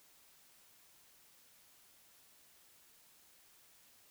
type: silence
effects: white hiss -65 dBFS RMS until 4.1 s